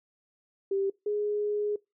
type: tone pair in turn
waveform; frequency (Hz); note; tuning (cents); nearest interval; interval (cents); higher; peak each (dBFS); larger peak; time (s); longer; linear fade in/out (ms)
sine; 392 / 416.2; G4 / G#4; 0 / +4; minor second; 104; second; -25 / -26; first; 0.71-0.9 / 1.06-1.76; second; 5
effects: noise-tail reverb RT60 0.2 s tail -22 dB re dry